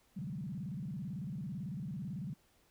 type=tone with vibrato; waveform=sine; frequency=164.81 Hz; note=E3; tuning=in tune; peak=-38 dBFS; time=0.16-2.34 s; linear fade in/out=10 ms; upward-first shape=square; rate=18 Hz; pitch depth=300 cents each way; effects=pink hiss -70 dBFS RMS until 2.7 s